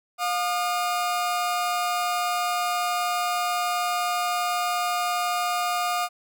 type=tone pair together; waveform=40% pulse; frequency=712 / 1217.3 Hz; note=F5 / D#6; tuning=+33 / -38 cents; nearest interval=major sixth; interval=929 cents; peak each=-25 / -26 dBFS; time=0.18-6.09 s; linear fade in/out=50 ms; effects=none